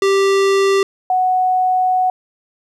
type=tone pair in turn; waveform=square / sine; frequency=392 / 740 Hz; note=G4 / F#5; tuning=0 / 0 cents; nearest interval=major seventh; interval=1100 cents; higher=second; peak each=-12 dBFS; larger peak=neither; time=0.02-0.83 / 1.1-2.1 s; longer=second; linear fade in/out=2 ms; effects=low-pass 7000 Hz 12 dB/octave + 9-bit